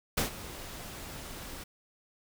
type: noise with ADSR envelope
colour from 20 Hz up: pink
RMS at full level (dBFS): -27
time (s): 0.17-1.64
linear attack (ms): 9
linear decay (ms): 120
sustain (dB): -16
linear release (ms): 9
effects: none